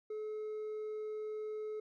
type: tone with hard clipping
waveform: sine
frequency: 429.1 Hz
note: A4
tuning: 43 cents flat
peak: -39 dBFS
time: 0.1-1.8 s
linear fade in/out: 5 ms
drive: 2 dB
effects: none